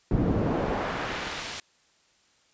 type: noise with band-pass filter sweep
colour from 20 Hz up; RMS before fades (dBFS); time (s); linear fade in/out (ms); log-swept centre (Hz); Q
brown; -28; 0.11-1.6; 2; 200 to 5900; 0.71
effects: white hiss -64 dBFS RMS until 2.53 s + resampled to 16000 Hz